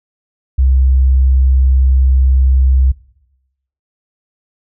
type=tone; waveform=sine; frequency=65.41 Hz; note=C2; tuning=in tune; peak=-7 dBFS; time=0.58-2.92 s; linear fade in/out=10 ms; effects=noise-tail reverb RT60 0.9 s tail -21 dB re dry